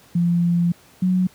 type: tone pair in turn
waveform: sine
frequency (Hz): 172.5 / 183.78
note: F3 / F#3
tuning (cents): -21 / -11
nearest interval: minor second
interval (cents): 110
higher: second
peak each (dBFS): -15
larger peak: neither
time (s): 0.15-0.72 / 1.02-1.27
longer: first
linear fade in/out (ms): 5
effects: pink hiss -51 dBFS RMS until 1.34 s + high-pass 80 Hz 12 dB/octave